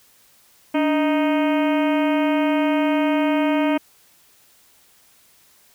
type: harmonic tone with a mistuned harmonic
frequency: 311.1 Hz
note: D#4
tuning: in tune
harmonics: 1 / 2 / 3 / 4 / 5 / 6 / 7 / 8 / 9 / 10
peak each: -18 / -23 / -27 / -33 / -34 / -38 / -33 / -34 / -40 / -39 dBFS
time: 0.74-3.78 s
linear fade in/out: 10 ms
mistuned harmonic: 1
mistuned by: -110 cents
effects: white hiss -55 dBFS RMS until 5.74 s